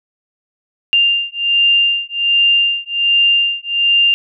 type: beating tone pair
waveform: sine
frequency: 2794 / 2795.3 Hz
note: F7 / F7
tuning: 0 / +1 cents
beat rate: 1.3 Hz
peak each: -14 dBFS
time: 0.93-4.14 s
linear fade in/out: 0 ms
effects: none